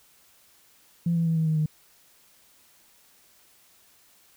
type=tone with pitch steps; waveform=sine; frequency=170 / 166.69 / 163.45 / 160.27 / 157.16 / 154.1 Hz; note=F3 / E3 / E3 / E3 / D#3 / D#3; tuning=-46 / +20 / -14 / -48 / +18 / -16 cents; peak=-20 dBFS; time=1.06-1.66 s; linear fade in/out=5 ms; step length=100 ms; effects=tanh soft clip ceiling -16 dBFS + white hiss -59 dBFS RMS until 4.36 s